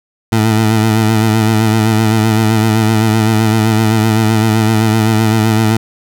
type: tone with vibrato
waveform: 20% pulse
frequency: 110 Hz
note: A2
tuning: in tune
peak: -4 dBFS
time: 0.32-5.77 s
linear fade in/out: 5 ms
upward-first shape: sine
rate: 7.8 Hz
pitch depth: 43 cents each way
effects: none